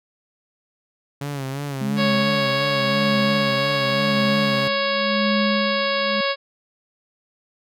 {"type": "tone with vibrato", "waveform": "sawtooth", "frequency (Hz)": 138.59, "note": "C#3", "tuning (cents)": 0, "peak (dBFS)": -22, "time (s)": [1.21, 4.68], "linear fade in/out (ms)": 5, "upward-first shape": "sine", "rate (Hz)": 2.9, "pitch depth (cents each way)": 74}
{"type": "tone with tremolo", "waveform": "sine", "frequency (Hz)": 208.3, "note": "G#3", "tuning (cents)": 5, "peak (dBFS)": -19, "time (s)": [1.81, 6.21], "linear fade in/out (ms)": 5, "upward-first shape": "sine", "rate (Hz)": 0.91, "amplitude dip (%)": 85}
{"type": "harmonic tone", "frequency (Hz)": 554.4, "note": "C#5", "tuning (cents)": 0, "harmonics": [1, 2, 3, 4, 5, 6, 7, 8, 9], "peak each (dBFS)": [-23, -26, -28, -29, -30, -31, -31, -32, -33], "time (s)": [1.96, 6.36], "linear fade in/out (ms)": 50}
{"effects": []}